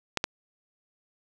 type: clicks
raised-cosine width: 0.2 ms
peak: -8 dBFS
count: 2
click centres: 0.173 / 0.241 s
effects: none